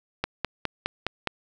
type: click train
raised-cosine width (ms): 0.3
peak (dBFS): -9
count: 6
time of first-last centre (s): 0.24-1.273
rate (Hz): 4.84
effects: none